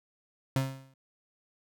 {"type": "tone with exponential decay", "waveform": "35% pulse", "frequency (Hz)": 133.9, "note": "C3", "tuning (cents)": 40, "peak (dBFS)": -21, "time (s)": [0.56, 0.94], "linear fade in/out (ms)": 2, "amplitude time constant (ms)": 82, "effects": []}